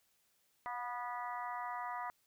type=harmonic tone with a mistuned harmonic; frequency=244.6 Hz; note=B3; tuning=16 cents flat; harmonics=3 / 4 / 5 / 6 / 7 / 8; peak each=-44 / -42 / -45 / -56 / -55 / -49 dBFS; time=0.66-2.1 s; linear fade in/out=0 ms; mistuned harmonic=3; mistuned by=-24 cents; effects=white hiss -75 dBFS RMS until 2.26 s